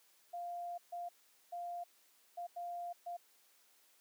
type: tone bursts at uneven times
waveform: sine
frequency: 698.5 Hz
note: F5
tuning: in tune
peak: -40 dBFS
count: 6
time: 0.33-0.78 / 0.92-1.09 / 1.52-1.84 / 2.37-2.47 / 2.56-2.93 / 3.06-3.17 s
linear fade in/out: 10 ms
effects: white hiss -69 dBFS RMS until 4 s + high-pass 300 Hz 12 dB/octave